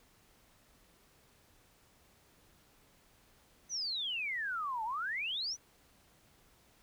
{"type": "exponential two-way sweep", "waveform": "sine", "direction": "down then up", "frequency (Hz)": [6200, 850, 6200], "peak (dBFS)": -34, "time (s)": [3.69, 5.57], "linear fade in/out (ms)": 50, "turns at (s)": 4.84, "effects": ["pink hiss -66 dBFS RMS until 6.82 s"]}